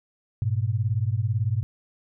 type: beating tone pair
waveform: sine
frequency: 101.7 / 119.7 Hz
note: G#2 / A#2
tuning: -36 / +46 cents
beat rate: 18 Hz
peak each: -24 / -25 dBFS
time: 0.42-1.63 s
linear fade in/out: 0 ms
effects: none